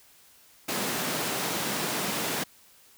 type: high-pass noise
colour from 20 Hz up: pink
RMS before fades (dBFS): -30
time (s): 0.68-2.44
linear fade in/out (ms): 10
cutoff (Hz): 160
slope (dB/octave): 24
effects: white hiss -57 dBFS RMS until 2.97 s